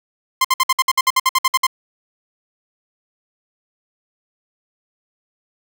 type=tone bursts; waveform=sawtooth; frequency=1046.5 Hz; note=C6; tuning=in tune; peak=-8 dBFS; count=14; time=0.41-1.668 s; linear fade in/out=5 ms; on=36 ms; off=58 ms; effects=none